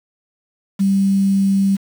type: tone with quantisation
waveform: sine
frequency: 195.7 Hz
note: G3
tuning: 3 cents flat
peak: -12 dBFS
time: 0.79-1.77 s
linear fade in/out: 20 ms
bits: 6
effects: none